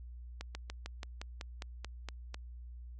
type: slowing click train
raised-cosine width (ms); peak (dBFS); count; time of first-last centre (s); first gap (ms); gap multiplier
0.2; -24; 11; 0.41-2.344; 140; 1.07
effects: added 60 Hz sine -45 dBFS peak until 2.99 s + AAC 32 kbps